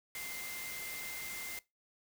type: tone in noise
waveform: sine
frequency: 2088 Hz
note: C7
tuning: 4 cents flat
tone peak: -44 dBFS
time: 0.15-1.59 s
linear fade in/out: 2 ms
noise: white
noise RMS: -44 dBFS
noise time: 0.15-1.59 s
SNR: -3 dB
effects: noise-tail reverb RT60 0.2 s tail -20 dB re dry